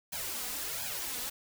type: noise with flanger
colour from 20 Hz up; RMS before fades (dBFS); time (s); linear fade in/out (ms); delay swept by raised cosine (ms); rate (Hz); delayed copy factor
white; -37; 0.12-1.3; 10; 1.2 to 4.1; 1.4; +0.95
effects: none